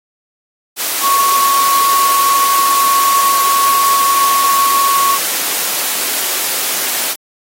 sine tone in noise, 1108.7 Hz, C#6, in tune, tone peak -10 dBFS, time 1.01-5.19 s, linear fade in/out 50 ms, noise white, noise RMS -17 dBFS, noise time 0.76-7.16 s, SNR +4 dB, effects high-pass 300 Hz 12 dB/octave + AAC 48 kbps

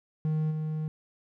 triangle tone with level steps, 155.56 Hz, D#3, in tune, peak -23 / -27 dBFS, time 0.25-0.88 s, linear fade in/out 0 ms, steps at 0.5 s, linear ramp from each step 20 ms, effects none

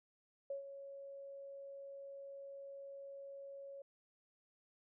sine tone with ADSR envelope, 554 Hz, C#5, 1 cent flat, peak -38 dBFS, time 0.5-3.82 s, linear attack 4 ms, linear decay 120 ms, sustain -10 dB, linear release 4 ms, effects none

